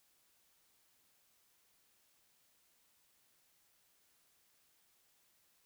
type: silence
effects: white hiss -73 dBFS RMS until 5.65 s